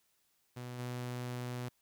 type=tone with level steps; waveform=sawtooth; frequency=123.47 Hz; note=B2; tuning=in tune; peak=-38 / -34 dBFS; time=0.56-1.69 s; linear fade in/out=10 ms; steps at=0.78 s; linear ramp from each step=20 ms; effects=white hiss -75 dBFS RMS until 1.81 s